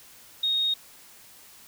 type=tone; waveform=sine; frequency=3729 Hz; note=A#7; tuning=in tune; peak=-22 dBFS; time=0.43-0.74 s; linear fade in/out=5 ms; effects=white hiss -51 dBFS RMS until 1.67 s